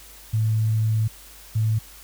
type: tone pair in turn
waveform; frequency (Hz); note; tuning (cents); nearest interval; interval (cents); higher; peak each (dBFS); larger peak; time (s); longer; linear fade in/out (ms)
sine; 110 / 110; A2 / A2; 0 / 0; unison; 0; neither; -18; neither; 0.33-1.08 / 1.55-1.79; first; 10
effects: added 50 Hz sine -49 dBFS peak until 2.03 s + white hiss -46 dBFS RMS until 2.03 s